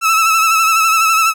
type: tone with vibrato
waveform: 30% pulse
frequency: 1312 Hz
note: E6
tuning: 9 cents flat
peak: -7 dBFS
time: 0.01-1.34 s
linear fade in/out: 50 ms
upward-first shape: sine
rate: 12 Hz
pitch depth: 40 cents each way
effects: none